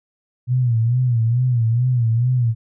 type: tone with vibrato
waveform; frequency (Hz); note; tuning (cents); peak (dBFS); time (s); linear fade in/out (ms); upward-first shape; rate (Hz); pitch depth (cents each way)
sine; 120; B2; -49; -14; 0.47-2.55; 50; sine; 2.3; 110
effects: none